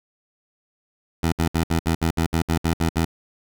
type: tone bursts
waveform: 15% pulse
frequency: 82.41 Hz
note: E2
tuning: in tune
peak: -12 dBFS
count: 12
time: 1.23-3.049 s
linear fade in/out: 5 ms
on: 92 ms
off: 65 ms
effects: none